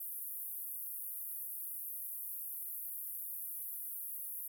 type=band-pass noise; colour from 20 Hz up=white; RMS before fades=-43 dBFS; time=0-4.48 s; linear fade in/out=5 ms; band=11000 to 16000 Hz; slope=48 dB/octave; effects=none